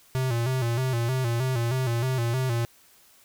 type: tone with vibrato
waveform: square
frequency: 123.47 Hz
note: B2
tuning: in tune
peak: -24 dBFS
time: 0.15-2.65 s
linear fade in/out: 0 ms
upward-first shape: square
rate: 3.2 Hz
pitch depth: 92 cents each way
effects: white hiss -57 dBFS RMS until 3.24 s